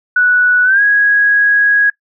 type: tone with pitch glide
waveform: sine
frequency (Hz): 1476 to 1656.8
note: F#6 to G#6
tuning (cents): -5 to -5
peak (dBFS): -7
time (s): 0.16-1.9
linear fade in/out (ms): 5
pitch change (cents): +200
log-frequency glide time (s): 0.64-0.82
effects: noise-tail reverb RT60 0.1 s tail -21 dB re dry